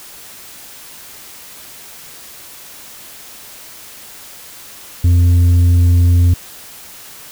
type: tone with tanh clipping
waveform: triangle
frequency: 87.31 Hz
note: F2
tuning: in tune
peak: -8 dBFS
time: 5.04-6.34 s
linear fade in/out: 5 ms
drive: 9 dB
effects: white hiss -36 dBFS RMS until 7.31 s